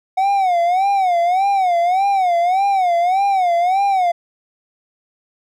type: tone with vibrato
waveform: triangle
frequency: 740 Hz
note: F#5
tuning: in tune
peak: -11 dBFS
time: 0.17-4.12 s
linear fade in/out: 10 ms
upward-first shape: sine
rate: 1.7 Hz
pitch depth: 140 cents each way
effects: none